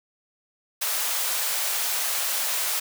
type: high-pass noise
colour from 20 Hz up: white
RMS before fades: -26 dBFS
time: 0.81-2.8 s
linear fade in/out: 10 ms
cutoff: 540 Hz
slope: 24 dB/octave
effects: none